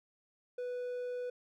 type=tone; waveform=triangle; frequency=493.9 Hz; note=B4; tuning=in tune; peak=-34 dBFS; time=0.58-1.3 s; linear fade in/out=5 ms; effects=none